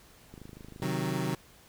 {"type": "click train", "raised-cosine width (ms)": 3, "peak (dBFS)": -33, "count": 14, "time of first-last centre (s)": [0.34, 0.838], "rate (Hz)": 26.1}
{"type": "chord", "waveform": "25% pulse", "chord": "C diminished", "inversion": "none", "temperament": "equal with one note detuned", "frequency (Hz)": [132.18, 155.56, 185], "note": ["C3", "Eb3", "Gb3"], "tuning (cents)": [18, 0, 0], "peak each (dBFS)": -30, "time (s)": [0.82, 1.35], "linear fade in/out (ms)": 2}
{"effects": ["pink hiss -57 dBFS RMS until 1.68 s"]}